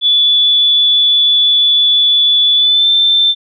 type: tone with pitch glide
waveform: sine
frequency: 3451 to 3554 Hz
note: A7 to A7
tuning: -34 to +17 cents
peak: -7 dBFS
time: 0.01-3.35 s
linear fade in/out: 50 ms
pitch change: +51 cents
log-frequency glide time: 2.54-2.88 s
effects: none